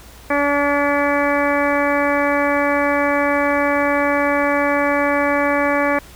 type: harmonic tone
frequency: 286.5 Hz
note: D4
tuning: 43 cents flat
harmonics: 1 / 2 / 3 / 4 / 5 / 6 / 7 / 8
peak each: -21 / -19 / -24 / -23 / -28 / -24 / -27 / -26 dBFS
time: 0.3-5.99 s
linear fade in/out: 5 ms
effects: added 60 Hz sine -43 dBFS peak until 6.15 s + pink hiss -43 dBFS RMS until 6.15 s

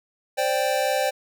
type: chord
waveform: square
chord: C suspended second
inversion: none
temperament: equal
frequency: 523.3 / 587.3 / 784 Hz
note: C5 / D5 / G5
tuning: 0 / 0 / 0 cents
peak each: -26 / -26 / -26 dBFS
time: 0.37-1.11 s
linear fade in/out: 20 ms
effects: none

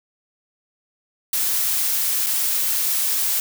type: noise with dropouts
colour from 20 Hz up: blue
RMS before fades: -21 dBFS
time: 1.33-3.4 s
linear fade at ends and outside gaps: 2 ms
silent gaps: 2.263-2.267 s
effects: none

